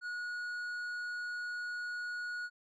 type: tone with tanh clipping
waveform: sine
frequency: 1454 Hz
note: F#6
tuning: 31 cents flat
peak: -38 dBFS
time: 0.01-2.5 s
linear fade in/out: 50 ms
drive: 7 dB
effects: none